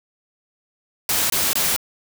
white noise bursts, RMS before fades -20 dBFS, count 3, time 1.09-1.764 s, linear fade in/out 2 ms, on 210 ms, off 22 ms, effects none

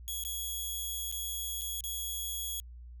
5% pulse tone with dropouts, 3342 Hz, G#7, 10 cents sharp, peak -27 dBFS, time 0.08-2.6 s, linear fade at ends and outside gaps 0 ms, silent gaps 0.238-0.25 / 1.115-1.124 / 1.611-1.617 / 1.806-1.839 s, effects added 60 Hz sine -45 dBFS peak until 3 s

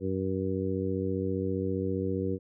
harmonic tone, 95 Hz, F#2, 46 cents sharp, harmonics 1 / 2 / 3 / 4 / 5, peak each -34 / -34 / -34 / -34 / -34 dBFS, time 0-2.39 s, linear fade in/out 50 ms, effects none

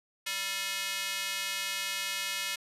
square tone with high-pass filter, 195 Hz, G3, 9 cents flat, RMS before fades -34 dBFS, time 0.26-2.56 s, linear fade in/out 10 ms, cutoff 2400 Hz, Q 1.2, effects resampled to 32000 Hz

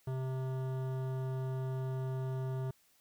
sine tone with hard clipping, 130.81 Hz, C3, in tune, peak -36 dBFS, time 0.07-2.71 s, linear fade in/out 5 ms, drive 15 dB, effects white hiss -69 dBFS RMS until 3 s

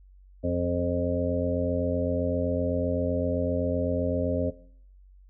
harmonic tone with a mistuned harmonic, 87.8 Hz, F2, 10 cents sharp, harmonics 1 / 2 / 3 / 5 / 6 / 7, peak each -30 / -34 / -29 / -35 / -31 / -32 dBFS, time 0.43-4.51 s, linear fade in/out 20 ms, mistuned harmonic 5, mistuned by -24 cents, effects noise-tail reverb RT60 0.6 s tail -18 dB re dry + added 47 Hz sine -50 dBFS peak until 5.29 s

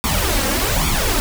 pink noise with flanger, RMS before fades -18 dBFS, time 0.04-1.2 s, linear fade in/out 0 ms, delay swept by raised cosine 0.87 to 3.77 ms, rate 1.2 Hz, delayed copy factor +0.75, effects none

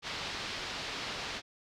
white low-pass noise, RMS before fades -39 dBFS, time 0.02-1.42 s, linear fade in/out 50 ms, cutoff 4700 Hz, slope 24 dB/octave, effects none

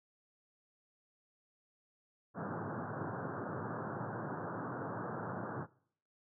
pink band-pass noise, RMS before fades -41 dBFS, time 2.34-5.67 s, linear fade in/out 50 ms, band 100 to 1600 Hz, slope 96 dB/octave, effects noise-tail reverb RT60 0.6 s tail -22 dB re dry

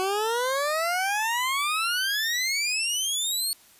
20% pulse exponential sweep, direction up, 370 to 4416 Hz, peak -19 dBFS, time 0-3.53 s, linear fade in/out 0 ms, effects white hiss -55 dBFS RMS until 3.79 s + resampled to 32000 Hz

